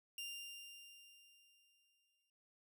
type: tone with exponential decay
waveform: sawtooth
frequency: 2794 Hz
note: F7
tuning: in tune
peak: -40 dBFS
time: 0.18-2.3 s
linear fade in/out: 2 ms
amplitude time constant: 460 ms
effects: none